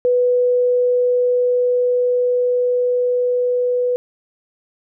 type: tone with level ramp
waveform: sine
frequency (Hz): 493.9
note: B4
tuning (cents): 0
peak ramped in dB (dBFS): -12 to -15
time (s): 0.05-3.96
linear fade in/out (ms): 0
effects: none